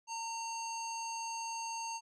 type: tone with low-pass filter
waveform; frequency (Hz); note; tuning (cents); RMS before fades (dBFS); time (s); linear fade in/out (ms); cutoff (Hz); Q
square; 914; A#5; -34; -40; 0.07-2.01; 50; 6400; 4.2
effects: none